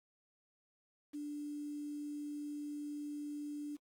sine tone with quantisation, 293.7 Hz, D4, in tune, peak -40 dBFS, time 1.13-3.77 s, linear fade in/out 20 ms, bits 10, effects AAC 64 kbps

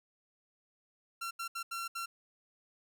sawtooth tone bursts at uneven times, 1363 Hz, F6, 43 cents flat, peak -33 dBFS, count 5, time 1.21-1.31 / 1.39-1.48 / 1.55-1.63 / 1.71-1.88 / 1.95-2.06 s, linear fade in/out 10 ms, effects none

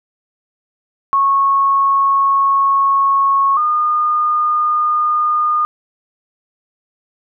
sine tone pair in turn, 1100 / 1219.7 Hz, C#6 / D#6, -14 / -35 cents, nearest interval major second, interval 179 cents, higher second, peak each -10 / -12 dBFS, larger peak first, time 1.13-3.57 / 3.57-5.65 s, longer first, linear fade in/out 0 ms, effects none

